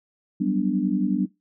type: chord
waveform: sine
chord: G major seventh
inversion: third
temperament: equal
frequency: 185 / 196 / 246.9 / 293.7 Hz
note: F#3 / G3 / B3 / D4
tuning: 0 / 0 / 0 / 0 cents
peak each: -27 / -25 / -26 / -25 dBFS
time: 0.4-1.26 s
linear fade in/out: 10 ms
effects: noise-tail reverb RT60 0.2 s tail -20 dB re dry